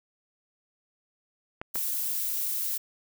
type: clicks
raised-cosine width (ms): 0.5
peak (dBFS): -20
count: 2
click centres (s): 1.615 / 1.757
type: noise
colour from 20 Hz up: violet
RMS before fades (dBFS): -30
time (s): 1.74-2.78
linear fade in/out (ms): 10
effects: none